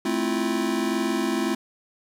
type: chord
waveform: square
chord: F major seventh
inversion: first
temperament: just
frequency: 218.3 / 261.9 / 327.4 / 349.2 Hz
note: A3 / C4 / E4 / F4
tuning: -13 / +2 / -12 / 0 cents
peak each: -29 dBFS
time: 0.05-1.55 s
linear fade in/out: 5 ms
effects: low-pass 12000 Hz 12 dB/octave + 8-bit